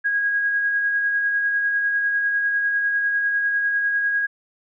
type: tone with tremolo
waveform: sine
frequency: 1644 Hz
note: G#6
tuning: 18 cents flat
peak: -17 dBFS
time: 0.04-4.27 s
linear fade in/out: 20 ms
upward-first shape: sine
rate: 10 Hz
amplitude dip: 30%
effects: none